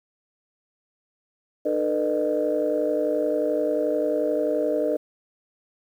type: tone cluster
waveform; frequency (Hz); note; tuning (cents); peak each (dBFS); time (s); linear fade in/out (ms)
sine; 303 / 443.1 / 494.5 / 608; D#4 / A4 / B4 / D#5; -46 / +12 / +2 / -40; -27 / -27 / -26 / -24; 1.65-4.97; 10
effects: tanh soft clip ceiling -12 dBFS + 9-bit